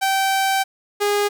sawtooth tone pair in turn, 775 / 410.5 Hz, G5 / G#4, -20 / -20 cents, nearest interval major seventh, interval 1100 cents, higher first, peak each -13 dBFS, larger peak neither, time 0.01-0.64 / 1-1.29 s, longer first, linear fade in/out 20 ms, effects none

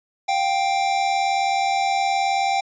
square tone pair together, 705 / 784 Hz, F5 / G5, +16 / 0 cents, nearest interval major second, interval 184 cents, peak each -27 / -20 dBFS, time 0.28-2.61 s, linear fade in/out 10 ms, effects resampled to 16000 Hz

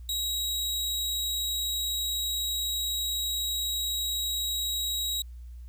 sawtooth tone, 3832 Hz, A#7, 47 cents sharp, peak -25 dBFS, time 0.09-5.22 s, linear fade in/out 2 ms, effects added 60 Hz sine -40 dBFS peak until 5.68 s + white hiss -69 dBFS RMS until 5.68 s

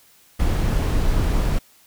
brown noise, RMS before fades -19 dBFS, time 0.39-1.59 s, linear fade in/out 10 ms, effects white hiss -54 dBFS RMS until 1.86 s

